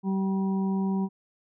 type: harmonic tone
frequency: 192.7 Hz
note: G3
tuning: 29 cents flat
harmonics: 1 / 2 / 4 / 5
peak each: -24 / -35 / -41 / -40 dBFS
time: 0.03-1.09 s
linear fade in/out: 50 ms
effects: none